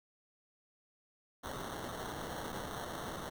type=noise with sample-and-hold; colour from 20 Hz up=blue; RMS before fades=-42 dBFS; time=1.43-3.3 s; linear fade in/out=20 ms; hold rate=2450 Hz; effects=none